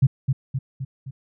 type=tone with echo; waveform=sine; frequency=133 Hz; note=C3; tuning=29 cents sharp; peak=-11 dBFS; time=0.02-0.07 s; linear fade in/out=10 ms; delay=260 ms; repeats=4; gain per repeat=-5 dB; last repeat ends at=1.11 s; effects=none